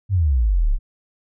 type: exponential sweep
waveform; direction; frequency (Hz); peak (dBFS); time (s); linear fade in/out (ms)
sine; down; 103.83 to 30; -14; 0.09-0.79; 50
effects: none